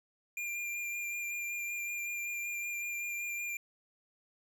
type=tone with vibrato; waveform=square; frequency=2394 Hz; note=D7; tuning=33 cents sharp; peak=-36 dBFS; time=0.37-3.57 s; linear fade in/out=2 ms; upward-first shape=sine; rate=5.3 Hz; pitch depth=15 cents each way; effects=none